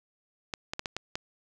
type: clicks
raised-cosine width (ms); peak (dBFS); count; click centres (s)
0.2; -15; 6; 0.538 / 0.735 / 0.794 / 0.858 / 0.966 / 1.155
effects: none